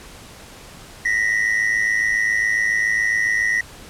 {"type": "tone pair together", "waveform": "triangle", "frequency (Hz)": [1864.7, 1971.9], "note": ["A#6", "B6"], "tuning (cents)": [0, -3], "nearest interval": "minor second", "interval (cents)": 97, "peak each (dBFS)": -18, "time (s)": [1.05, 3.61], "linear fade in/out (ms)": 5, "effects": ["pink hiss -41 dBFS RMS until 3.89 s", "low-pass 11000 Hz 12 dB/octave"]}